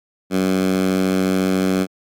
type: tone with high-pass filter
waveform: 10% pulse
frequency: 94 Hz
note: F#2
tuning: 28 cents sharp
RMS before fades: -18 dBFS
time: 0.3-1.87 s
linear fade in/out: 50 ms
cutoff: 210 Hz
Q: 2.7
effects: AAC 64 kbps